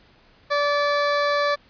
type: tone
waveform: 20% pulse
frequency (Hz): 579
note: D5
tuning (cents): -25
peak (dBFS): -14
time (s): 0.5-1.56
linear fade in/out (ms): 20
effects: pink hiss -55 dBFS RMS until 1.69 s + resampled to 11025 Hz